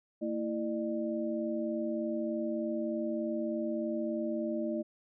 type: tone cluster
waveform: sine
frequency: 226.8 / 330.1 / 601 Hz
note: A#3 / E4 / D5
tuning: -47 / +2 / +40 cents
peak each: -35 / -35 / -36 dBFS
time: 0.21-4.83 s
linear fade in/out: 20 ms
effects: none